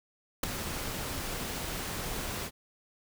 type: noise with ADSR envelope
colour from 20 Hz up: pink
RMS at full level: -24 dBFS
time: 0.43-2.51 s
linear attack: 6 ms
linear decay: 6 ms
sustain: -12 dB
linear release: 60 ms
effects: none